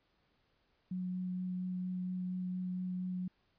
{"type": "tone with vibrato", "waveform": "sine", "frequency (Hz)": 182.7, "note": "F#3", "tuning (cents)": -22, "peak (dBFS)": -35, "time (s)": [0.91, 3.28], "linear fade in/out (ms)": 5, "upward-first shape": "sine", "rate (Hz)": 4.3, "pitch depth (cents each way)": 8, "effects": ["pink hiss -75 dBFS RMS until 3.58 s", "resampled to 11025 Hz"]}